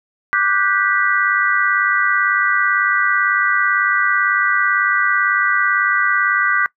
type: chord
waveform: sine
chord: G major seventh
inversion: second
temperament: just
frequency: 1176 / 1470 / 1568 / 1960 Hz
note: D6 / F#6 / G6 / B6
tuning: +2 / -12 / 0 / -14 cents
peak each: -19 dBFS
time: 0.33-6.66 s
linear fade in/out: 0 ms
effects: noise-tail reverb RT60 0.1 s tail -21 dB re dry